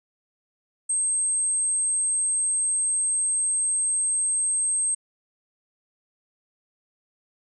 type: tone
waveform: sine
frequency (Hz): 8372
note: C9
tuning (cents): 0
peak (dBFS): -21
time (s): 0.89-4.95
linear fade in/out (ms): 10
effects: none